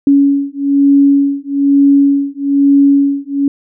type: beating tone pair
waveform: sine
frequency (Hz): 279.5 / 280.6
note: C#4 / C#4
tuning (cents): +14 / +21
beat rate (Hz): 1.1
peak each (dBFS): -10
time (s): 0.07-3.48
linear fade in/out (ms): 2
effects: none